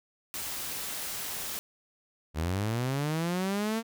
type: noise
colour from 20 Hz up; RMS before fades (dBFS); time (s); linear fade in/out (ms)
white; -36; 0.34-1.59; 0
type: linear sweep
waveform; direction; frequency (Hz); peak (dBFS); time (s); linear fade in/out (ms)
sawtooth; up; 73.42 to 230.3; -24; 2.34-3.83; 50
effects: none